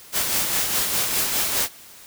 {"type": "noise with tremolo", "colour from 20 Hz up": "white", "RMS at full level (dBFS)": -21, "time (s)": [0.12, 1.69], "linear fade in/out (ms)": 50, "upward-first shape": "sine", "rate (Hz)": 4.9, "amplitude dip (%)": 40, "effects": ["white hiss -45 dBFS RMS until 2.06 s"]}